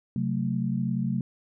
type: chord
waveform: sine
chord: F# diminished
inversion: second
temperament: just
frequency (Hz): 133.2 / 185 / 222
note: C3 / F#3 / A3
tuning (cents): +31 / 0 / +16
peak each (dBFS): -29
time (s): 0.16-1.21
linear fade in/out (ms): 2
effects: none